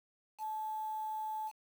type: tone with quantisation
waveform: sine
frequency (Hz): 867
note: A5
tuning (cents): -26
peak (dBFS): -36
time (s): 0.38-1.52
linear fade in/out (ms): 50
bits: 9
effects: none